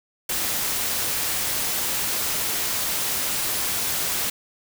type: noise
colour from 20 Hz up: white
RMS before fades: -25 dBFS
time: 0.29-4.3 s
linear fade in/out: 5 ms
effects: none